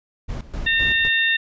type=noise with tremolo; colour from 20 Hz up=brown; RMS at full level=-27 dBFS; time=0.28-1.09 s; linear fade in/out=20 ms; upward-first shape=square; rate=3.9 Hz; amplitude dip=80%
type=harmonic tone; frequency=911 Hz; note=A#5; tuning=40 cents flat; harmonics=2 / 3 / 4; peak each=-18 / -23 / -23 dBFS; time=0.66-1.37 s; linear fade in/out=10 ms
effects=resampled to 16000 Hz